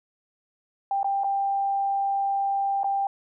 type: tone with dropouts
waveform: sine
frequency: 791 Hz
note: G5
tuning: 15 cents sharp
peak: -22 dBFS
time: 0.91-3.07 s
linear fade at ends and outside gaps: 2 ms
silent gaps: 1.031-1.044 / 1.236-1.243 / 2.833-2.843 s
effects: none